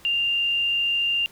sine tone with frequency modulation, 2794 Hz, F7, in tune, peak -20 dBFS, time 0.05-1.26 s, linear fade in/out 0 ms, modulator 45.5 Hz, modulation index 0.52, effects pink hiss -51 dBFS RMS until 1.31 s

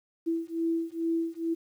sine beating tone pair, 329.6 / 331.9 Hz, E4 / E4, 0 / +12 cents, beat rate 2.3 Hz, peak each -30 dBFS, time 0.26-1.55 s, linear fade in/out 20 ms, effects 10-bit

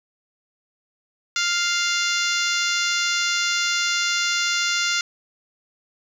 harmonic tone, 698.5 Hz, F5, in tune, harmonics 2 / 3 / 4 / 5 / 6 / 7 / 8 / 9 / 10, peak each -25 / -27 / -28 / -29 / -30 / -30 / -31 / -32 / -32 dBFS, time 1.36-5.01 s, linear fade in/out 2 ms, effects 8-bit

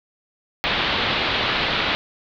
white low-pass noise, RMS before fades -22 dBFS, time 0.64-1.95 s, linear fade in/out 0 ms, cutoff 4000 Hz, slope 48 dB/octave, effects none

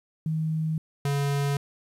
sine / square tone pair in turn, 158.2 / 141.42 Hz, D#3 / C#3, +29 / +35 cents, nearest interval major second, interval 194 cents, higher first, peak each -24 dBFS, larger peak neither, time 0.26-0.78 / 1.05-1.57 s, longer neither, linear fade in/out 2 ms, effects resampled to 32000 Hz + 10-bit

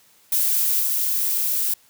violet noise with level steps, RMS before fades -20 / -22 dBFS, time 0.32-1.74 s, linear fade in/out 5 ms, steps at 0.8 s, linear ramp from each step 10 ms, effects white hiss -56 dBFS RMS until 1.89 s + high-pass 60 Hz 12 dB/octave

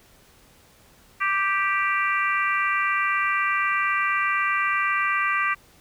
harmonic tone, 392 Hz, G4, in tune, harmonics 3 / 4 / 5 / 6 / 7, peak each -24 / -28 / -26 / -28 / -33 dBFS, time 1.2-5.55 s, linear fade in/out 20 ms, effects pink hiss -55 dBFS RMS until 5.8 s

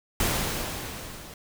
pink noise with level ramp, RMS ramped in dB -24 to -44 dBFS, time 0.2-1.34 s, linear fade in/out 2 ms, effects none

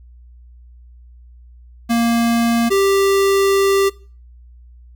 square tone pair in turn, 233.1 / 393 Hz, A#3 / G4, 0 / +4 cents, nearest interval major sixth, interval 904 cents, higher second, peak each -14 / -13 dBFS, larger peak second, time 1.89-2.7 / 2.7-3.9 s, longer second, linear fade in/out 20 ms, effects noise-tail reverb RT60 0.4 s tail -22 dB re dry + added 60 Hz sine -40 dBFS peak until 4.95 s

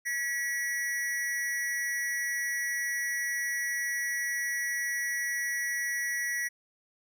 square tone with amplitude modulation, 1935 Hz, B6, 36 cents flat, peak -27 dBFS, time 0.05-6.49 s, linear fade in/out 20 ms, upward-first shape sine, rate 258 Hz, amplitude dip 65%, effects none

